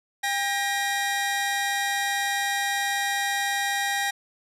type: tone pair together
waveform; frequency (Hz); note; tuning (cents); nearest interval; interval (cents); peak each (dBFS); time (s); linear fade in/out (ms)
sawtooth; 800.5 / 1894; G5 / A#6; +36 / +27; octave + minor third; 1491; -23 / -23; 0.23-4.11; 10
effects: low-pass 12000 Hz 12 dB/octave